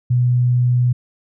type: tone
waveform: sine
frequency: 123.47 Hz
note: B2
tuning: in tune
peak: -12 dBFS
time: 0.1-0.93 s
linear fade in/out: 10 ms
effects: none